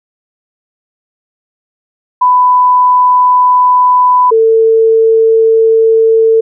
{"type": "tone pair in turn", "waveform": "sine", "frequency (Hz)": [997, 448.1], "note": ["B5", "A4"], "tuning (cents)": [16, 32], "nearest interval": "octave + major second", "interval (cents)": 1384, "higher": "first", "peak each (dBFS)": -4, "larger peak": "neither", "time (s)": [[2.21, 4.31], [4.31, 6.41]], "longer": "neither", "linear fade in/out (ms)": 10, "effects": []}